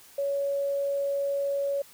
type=tone; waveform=sine; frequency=560 Hz; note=C#5; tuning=18 cents sharp; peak=-25 dBFS; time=0.18-1.82 s; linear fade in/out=5 ms; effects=white hiss -53 dBFS RMS until 1.93 s